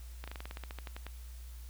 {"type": "slowing click train", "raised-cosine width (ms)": 0.3, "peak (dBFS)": -27, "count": 14, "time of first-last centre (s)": [0.24, 1.066], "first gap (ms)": 36, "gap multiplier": 1.09, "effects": ["added 60 Hz sine -44 dBFS peak until 1.69 s", "white hiss -59 dBFS RMS until 1.69 s"]}